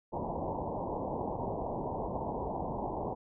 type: low-pass noise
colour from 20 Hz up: white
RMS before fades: -36 dBFS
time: 0.12-3.15 s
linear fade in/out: 20 ms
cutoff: 980 Hz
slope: 96 dB/octave
effects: none